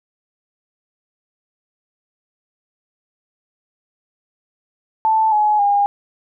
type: tone with pitch steps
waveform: sine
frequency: 880 / 844.6 / 810.7 Hz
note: A5 / G#5 / G#5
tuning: 0 / +29 / -42 cents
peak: -12 dBFS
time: 5.05-5.86 s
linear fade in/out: 0 ms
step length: 270 ms
effects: none